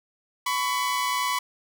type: tone pair together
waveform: sawtooth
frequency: 1000 / 1122.5 Hz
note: B5 / C#6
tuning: +21 / +21 cents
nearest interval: major second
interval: 200 cents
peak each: -22 / -24 dBFS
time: 0.46-1.39 s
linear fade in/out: 5 ms
effects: none